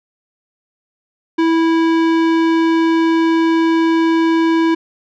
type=tone with tanh clipping; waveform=sine; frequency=328 Hz; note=E4; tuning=9 cents flat; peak=-13 dBFS; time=1.38-4.75 s; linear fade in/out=10 ms; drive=18 dB; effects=none